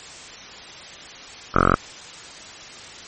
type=tone with low-pass filter; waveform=5% pulse; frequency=45 Hz; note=F#1; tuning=47 cents flat; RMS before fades=-17 dBFS; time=1.54-1.76 s; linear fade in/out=10 ms; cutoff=1300 Hz; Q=6.7; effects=white hiss -39 dBFS RMS until 3.07 s + MP3 32 kbps